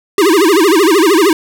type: tone with vibrato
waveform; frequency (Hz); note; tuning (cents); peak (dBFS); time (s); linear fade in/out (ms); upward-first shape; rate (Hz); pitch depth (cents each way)
square; 360; F#4; -47; -7; 0.18-1.33; 2; sine; 13; 260
effects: none